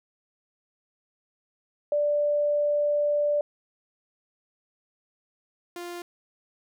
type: tone pair in turn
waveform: sine / sawtooth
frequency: 587.3 / 349.2 Hz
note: D5 / F4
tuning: 0 / 0 cents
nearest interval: major sixth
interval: 900 cents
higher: first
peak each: -21 / -31 dBFS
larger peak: first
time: 1.92-3.41 / 5.76-6.02 s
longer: first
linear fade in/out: 2 ms
effects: none